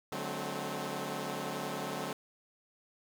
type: chord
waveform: 10% pulse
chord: D dominant seventh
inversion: none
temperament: equal with one note detuned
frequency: 146.83 / 185 / 214.7 / 261.6 Hz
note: D3 / F#3 / A3 / C4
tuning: 0 / 0 / -42 / 0 cents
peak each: -33 dBFS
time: 0.12-2.13 s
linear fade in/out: 2 ms
effects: none